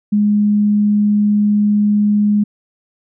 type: tone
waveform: sine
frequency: 207.7 Hz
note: G#3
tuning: in tune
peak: -10 dBFS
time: 0.12-2.44 s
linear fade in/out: 10 ms
effects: none